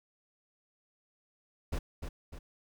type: noise with echo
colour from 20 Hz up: brown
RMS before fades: -32 dBFS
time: 1.72-1.79 s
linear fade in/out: 10 ms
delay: 300 ms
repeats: 2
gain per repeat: -6 dB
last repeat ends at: 2.39 s
effects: none